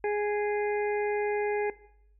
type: harmonic tone with a mistuned harmonic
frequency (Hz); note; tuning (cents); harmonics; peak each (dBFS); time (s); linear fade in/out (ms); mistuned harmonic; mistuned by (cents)
415.3; G#4; 0; 1 / 2 / 4 / 5 / 6; -27 / -33 / -39 / -41 / -43; 0.04-1.7; 2; 6; -25
effects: noise-tail reverb RT60 0.7 s tail -18 dB re dry + added 50 Hz sine -58 dBFS peak until 2.19 s